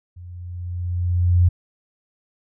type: tone with level ramp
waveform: sine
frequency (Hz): 88.4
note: F2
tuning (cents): +22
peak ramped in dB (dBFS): -36 to -10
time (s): 0.16-1.49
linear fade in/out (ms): 10
effects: none